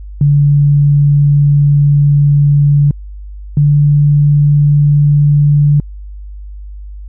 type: tone pair in turn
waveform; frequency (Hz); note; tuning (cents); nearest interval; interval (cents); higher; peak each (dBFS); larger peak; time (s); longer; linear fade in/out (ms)
sine; 144.1 / 145.86; D3 / D3; -33 / -12; unison; 21; second; -5; neither; 0.21-2.91 / 3.57-5.8; first; 2
effects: added 50 Hz sine -25 dBFS peak until 7.08 s